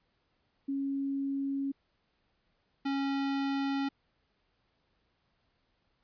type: tone pair in turn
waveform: sine / square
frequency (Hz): 275.4 / 275.4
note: C#4 / C#4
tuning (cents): -11 / -11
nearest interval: unison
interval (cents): 0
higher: neither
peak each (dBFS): -30 / -30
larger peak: neither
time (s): 0.68-1.72 / 2.85-3.89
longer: neither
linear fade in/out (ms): 10
effects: pink hiss -75 dBFS RMS until 6.03 s + resampled to 11025 Hz

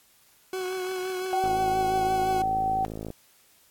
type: tone with vibrato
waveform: 40% pulse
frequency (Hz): 371.2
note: F#4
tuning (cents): +6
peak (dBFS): -28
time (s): 0.53-2.42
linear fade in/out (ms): 2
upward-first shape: triangle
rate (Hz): 5.8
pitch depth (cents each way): 30
type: tone with pitch glide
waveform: sine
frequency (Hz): 760 to 764.8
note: F#5 to G5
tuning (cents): +46 to -43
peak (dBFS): -23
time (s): 1.33-2.85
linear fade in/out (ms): 0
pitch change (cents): +11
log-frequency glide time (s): 2.38-2.47
type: click train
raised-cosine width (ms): 2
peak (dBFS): -22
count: 91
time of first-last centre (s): 1.44-3.104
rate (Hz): 54.1
effects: white hiss -60 dBFS RMS until 3.7 s + AAC 64 kbps

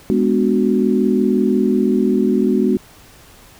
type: chord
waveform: sine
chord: G# half-diminished seventh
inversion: none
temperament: equal with one note detuned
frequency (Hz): 207.7 / 248.1 / 293.7 / 370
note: G#3 / B3 / D4 / F#4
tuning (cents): 0 / +8 / 0 / 0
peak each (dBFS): -17 / -17 / -22 / -18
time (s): 0.1-2.77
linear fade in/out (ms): 0
effects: pink hiss -45 dBFS RMS until 3.59 s

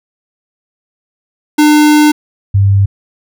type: tone pair in turn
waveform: square / sine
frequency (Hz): 300 / 98.93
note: D4 / G2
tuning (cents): +37 / +16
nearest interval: octave + perfect fifth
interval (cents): 1921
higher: first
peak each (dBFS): -5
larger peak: neither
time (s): 1.58-2.12 / 2.54-2.86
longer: first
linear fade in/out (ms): 10
effects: none

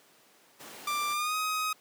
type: noise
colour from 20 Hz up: pink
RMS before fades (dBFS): -45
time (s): 0.59-1.15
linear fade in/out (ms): 20
type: tone with pitch glide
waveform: sawtooth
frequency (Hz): 1182 to 1259.5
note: D6 to D#6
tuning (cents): +11 to +21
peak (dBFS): -25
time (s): 0.87-1.73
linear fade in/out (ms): 5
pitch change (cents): +110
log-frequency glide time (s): 1.11-1.36
effects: pink hiss -60 dBFS RMS until 1.8 s + high-pass 300 Hz 12 dB/octave

